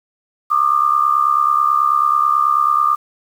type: tone with amplitude modulation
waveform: sine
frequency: 1200 Hz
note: D6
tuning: 37 cents sharp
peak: -8 dBFS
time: 0.5-2.96 s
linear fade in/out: 20 ms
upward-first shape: sine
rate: 69.2 Hz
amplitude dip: 80%
effects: 7-bit